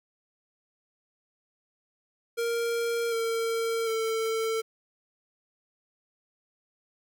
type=tone with pitch steps; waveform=square; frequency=466.2 / 456.6 / 447.2 Hz; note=A#4 / A#4 / A4; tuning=0 / -36 / +28 cents; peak=-27 dBFS; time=2.37-4.62 s; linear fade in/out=20 ms; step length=750 ms; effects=none